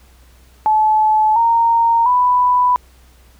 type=tone with pitch steps; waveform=sine; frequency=863 / 924.9 / 991.3 Hz; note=A5 / A#5 / B5; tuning=-34 / -14 / +6 cents; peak=-10 dBFS; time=0.66-2.76 s; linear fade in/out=0 ms; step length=700 ms; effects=added 62 Hz sine -45 dBFS peak until 3.39 s + pink hiss -52 dBFS RMS until 3.39 s